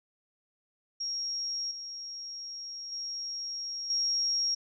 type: tone with level steps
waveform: sine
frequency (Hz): 5588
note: F8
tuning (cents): 0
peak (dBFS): -31 / -38 / -34 / -26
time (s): 1-4.55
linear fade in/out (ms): 10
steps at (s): 1.71 / 2.92 / 3.9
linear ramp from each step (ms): 2
effects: none